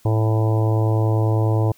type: harmonic tone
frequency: 109.8 Hz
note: A2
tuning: 3 cents flat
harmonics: 1 / 3 / 4 / 5 / 6 / 7 / 8 / 9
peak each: -16 / -26 / -28 / -30 / -32 / -33 / -34 / -35 dBFS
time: 0.05-1.72 s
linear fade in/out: 5 ms
effects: white hiss -55 dBFS RMS until 1.77 s